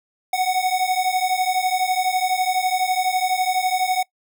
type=beating tone pair; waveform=square; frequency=736 / 748 Hz; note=F#5 / F#5; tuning=-9 / +19 cents; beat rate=12 Hz; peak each=-22 dBFS; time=0.33-4.03 s; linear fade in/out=5 ms; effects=noise-tail reverb RT60 0.1 s tail -22 dB re dry